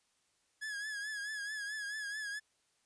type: tone with vibrato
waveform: 45% pulse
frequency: 1683 Hz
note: G#6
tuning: 23 cents sharp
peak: -38 dBFS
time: 0.61-2.4 s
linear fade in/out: 20 ms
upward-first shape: triangle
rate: 4.6 Hz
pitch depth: 77 cents each way
effects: white hiss -75 dBFS RMS until 2.85 s + resampled to 22050 Hz